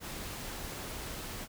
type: noise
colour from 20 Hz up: pink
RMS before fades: -41 dBFS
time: 0-1.48 s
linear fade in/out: 50 ms
effects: none